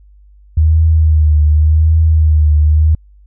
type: tone with vibrato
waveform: sine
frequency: 77.78 Hz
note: D#2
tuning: in tune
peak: -6 dBFS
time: 0.57-2.95 s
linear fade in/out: 5 ms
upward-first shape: triangle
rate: 0.88 Hz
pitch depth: 61 cents each way
effects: added 50 Hz sine -40 dBFS peak until 3.26 s